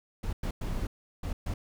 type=noise bursts at uneven times; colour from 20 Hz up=brown; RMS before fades=-32 dBFS; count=5; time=0.23-0.33 / 0.43-0.51 / 0.61-0.87 / 1.23-1.33 / 1.46-1.54 s; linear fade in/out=5 ms; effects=none